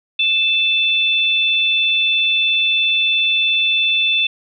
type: tone pair together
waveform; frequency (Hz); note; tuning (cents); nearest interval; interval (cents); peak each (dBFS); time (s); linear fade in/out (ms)
sine; 2637 / 3520; E7 / A7; 0 / 0; perfect fourth; 500; -16; 0.19-4.27; 5
effects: none